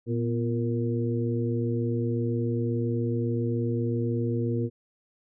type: harmonic tone with a mistuned harmonic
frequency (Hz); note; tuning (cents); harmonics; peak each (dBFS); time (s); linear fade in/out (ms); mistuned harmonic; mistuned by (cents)
116.54; A#2; 0; 1 / 2 / 3 / 4; -27 / -30 / -32 / -33; 0.06-4.7; 50; 2; +79
effects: none